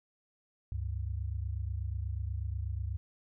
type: tone pair together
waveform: sine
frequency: 70.1 / 98.32 Hz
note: C#2 / G2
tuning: +20 / +6 cents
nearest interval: tritone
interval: 586 cents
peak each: -35 / -36 dBFS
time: 0.72-2.97 s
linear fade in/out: 0 ms
effects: none